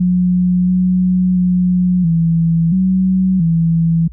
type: tone with pitch steps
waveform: sine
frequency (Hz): 180.4 / 183.1 / 180.8 / 165.6 / 187.1 / 165.4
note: F#3 / F#3 / F#3 / E3 / F#3 / E3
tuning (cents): -44 / -18 / -40 / +8 / +20 / +6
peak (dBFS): -10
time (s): 0-4.08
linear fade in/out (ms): 10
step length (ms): 680
effects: added 60 Hz sine -31 dBFS peak until 4.12 s